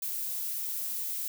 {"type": "noise", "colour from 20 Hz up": "violet", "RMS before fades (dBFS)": -34, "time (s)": [0.02, 1.28], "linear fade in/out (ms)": 2, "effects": []}